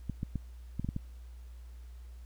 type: clicks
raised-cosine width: 5 ms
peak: -21 dBFS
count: 7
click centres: 0.097 / 0.231 / 0.357 / 0.796 / 0.846 / 0.889 / 0.964 s
effects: added 60 Hz sine -45 dBFS peak until 2.25 s + pink hiss -66 dBFS RMS until 2.25 s